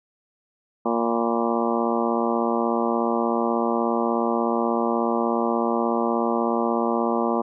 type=harmonic tone with a mistuned harmonic; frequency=116.54 Hz; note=A#2; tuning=in tune; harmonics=2 / 3 / 4 / 5 / 6 / 7 / 8 / 9 / 10; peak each=-25 / -27 / -28 / -29 / -30 / -30 / -31 / -32 / -32 dBFS; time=0.85-7.42 s; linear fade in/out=10 ms; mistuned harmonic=8; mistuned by=+62 cents; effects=none